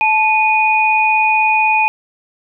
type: tone pair together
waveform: sine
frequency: 872 / 2471 Hz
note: A5 / D#7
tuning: -16 / -13 cents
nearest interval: octave + tritone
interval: 1803 cents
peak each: -13 dBFS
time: 0.01-1.88 s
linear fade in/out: 0 ms
effects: none